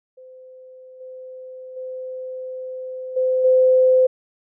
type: tone with level steps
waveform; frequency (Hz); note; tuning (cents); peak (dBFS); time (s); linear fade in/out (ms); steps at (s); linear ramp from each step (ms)
sine; 514; C5; -31; -40 / -34 / -28 / -16 / -11; 0.17-4.07; 10; 1 / 1.76 / 3.16 / 3.44; 10
effects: none